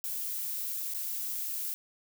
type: noise with dropouts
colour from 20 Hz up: violet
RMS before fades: -35 dBFS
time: 0.04-1.74 s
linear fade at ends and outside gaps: 0 ms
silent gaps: 0.937-0.946 s
effects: none